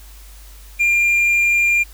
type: tone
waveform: triangle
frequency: 2396 Hz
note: D7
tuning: 34 cents sharp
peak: -11 dBFS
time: 0.79-1.84 s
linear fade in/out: 20 ms
effects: added 50 Hz sine -38 dBFS peak until 1.93 s + white hiss -46 dBFS RMS until 1.93 s